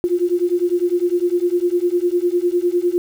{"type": "beating tone pair", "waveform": "sine", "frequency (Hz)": [347.6, 357.5], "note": ["F4", "F4"], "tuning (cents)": [-8, 41], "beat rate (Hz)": 9.9, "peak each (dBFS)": -18, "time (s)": [0.04, 2.98], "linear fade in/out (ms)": 0, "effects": ["7-bit"]}